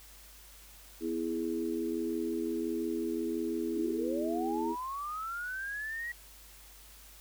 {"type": "chord", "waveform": "sine", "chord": "E major", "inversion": "second", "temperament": "equal with one note detuned", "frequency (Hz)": [248.1, 329.6, 415.3], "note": ["B3", "E4", "G#4"], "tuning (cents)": [8, 0, 0], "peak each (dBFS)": [-37, -33, -37], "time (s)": [1, 4.76], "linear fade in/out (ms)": 50}
{"type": "linear sweep", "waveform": "sine", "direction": "up", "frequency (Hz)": [283.2, 1927], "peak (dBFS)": -35, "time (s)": [3.76, 6.12], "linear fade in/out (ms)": 5}
{"effects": ["added 50 Hz sine -56 dBFS peak until 7.2 s", "white hiss -55 dBFS RMS until 7.2 s"]}